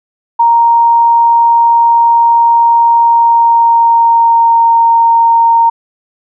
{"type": "tone with pitch glide", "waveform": "sine", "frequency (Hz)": [932.3, 923.7], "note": ["A#5", "A#5"], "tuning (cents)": [0, -16], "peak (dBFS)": -4, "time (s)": [0.39, 5.7], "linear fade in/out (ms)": 10, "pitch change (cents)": -16, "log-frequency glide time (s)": [3, 4.66], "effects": []}